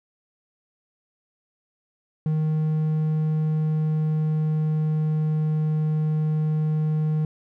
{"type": "tone with pitch glide", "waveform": "triangle", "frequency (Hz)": [155.56, 154.57], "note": ["D#3", "D#3"], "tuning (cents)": [0, -11], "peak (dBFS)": -18, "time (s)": [2.26, 7.25], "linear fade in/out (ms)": 2, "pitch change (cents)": -11, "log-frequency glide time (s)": [3.38, 5.79], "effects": []}